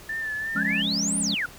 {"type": "tone with vibrato", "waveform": "sine", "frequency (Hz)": 1760, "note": "A6", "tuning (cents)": 0, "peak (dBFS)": -27, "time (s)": [0.09, 0.82], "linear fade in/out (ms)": 5, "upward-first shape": "sine", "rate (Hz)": 2.9, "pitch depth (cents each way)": 42}
{"type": "chord", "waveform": "triangle", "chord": "Db major", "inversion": "first", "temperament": "equal", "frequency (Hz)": [174.61, 207.7, 277.2], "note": ["F3", "Ab3", "Db4"], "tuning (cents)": [0, 0, 0], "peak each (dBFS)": [-31, -27, -31], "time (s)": [0.55, 1.35], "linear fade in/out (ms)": 10}
{"type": "exponential two-way sweep", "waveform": "sine", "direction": "up then down", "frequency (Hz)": [1349, 9956, 1349], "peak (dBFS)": -24, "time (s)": [0.56, 1.46], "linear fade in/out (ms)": 5, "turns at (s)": 1.19}
{"effects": ["pink hiss -46 dBFS RMS until 1.58 s"]}